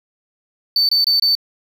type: tone bursts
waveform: triangle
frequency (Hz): 4538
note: C#8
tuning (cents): +40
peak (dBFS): -11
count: 4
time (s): 0.76-1.352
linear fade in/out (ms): 2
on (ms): 130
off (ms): 24
effects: none